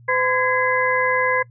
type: harmonic tone with a mistuned harmonic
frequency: 510 Hz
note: C5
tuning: 44 cents flat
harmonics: 1 / 2 / 3 / 4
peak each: -22 / -22 / -22 / -22 dBFS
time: 0.08-1.43 s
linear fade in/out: 10 ms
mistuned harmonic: 3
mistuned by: +140 cents
effects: noise-tail reverb RT60 0.1 s tail -23 dB re dry + added 119 Hz sine -44 dBFS peak until 1.5 s